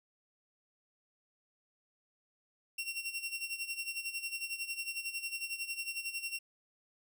sawtooth tone with tremolo, 2734 Hz, F7, 37 cents flat, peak -31 dBFS, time 2.78-6.39 s, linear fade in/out 5 ms, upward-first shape sine, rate 11 Hz, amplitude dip 75%, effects none

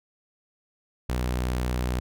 sawtooth tone, 61.9 Hz, B1, 5 cents sharp, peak -21 dBFS, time 1.09-2 s, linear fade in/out 5 ms, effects none

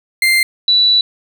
35% pulse / sine tone pair in turn, 2093 / 3951 Hz, C7 / B7, 0 / 0 cents, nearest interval major seventh, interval 1100 cents, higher second, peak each -8 dBFS, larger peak neither, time 0.22-0.43 / 0.68-1.01 s, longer second, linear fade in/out 2 ms, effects none

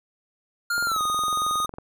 square tone with pitch glide, 1407 to 1239.1 Hz, F6 to D#6, +12 to -8 cents, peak -23 dBFS, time 0.7-1.66 s, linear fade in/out 5 ms, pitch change -220 cents, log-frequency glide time 0.85-1.01 s
click train, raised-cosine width 1 ms, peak -23 dBFS, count 23, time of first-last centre 0.78-1.785 s, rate 21.9 Hz
effects none

